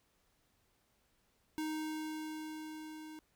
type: tone with level ramp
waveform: square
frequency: 311.1 Hz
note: D#4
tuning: in tune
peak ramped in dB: -36 to -48 dBFS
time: 1.58-3.19 s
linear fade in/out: 0 ms
effects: pink hiss -75 dBFS RMS until 3.35 s